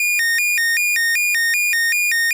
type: tone with vibrato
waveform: 45% pulse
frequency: 2116 Hz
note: C7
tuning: 19 cents sharp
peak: -15 dBFS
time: 0-2.33 s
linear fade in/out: 2 ms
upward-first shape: square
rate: 2.6 Hz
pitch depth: 240 cents each way
effects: none